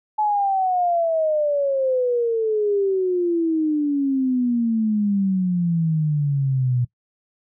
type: exponential sweep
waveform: sine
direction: down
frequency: 860 to 121.2 Hz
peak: -17 dBFS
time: 0.18-6.85 s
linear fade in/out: 10 ms
effects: noise-tail reverb RT60 0.1 s tail -20 dB re dry